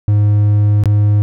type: tone with dropouts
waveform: triangle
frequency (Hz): 103.83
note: G#2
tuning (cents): 0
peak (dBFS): -6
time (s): 0.08-1.22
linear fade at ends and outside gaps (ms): 0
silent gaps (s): 0.837-0.857
effects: none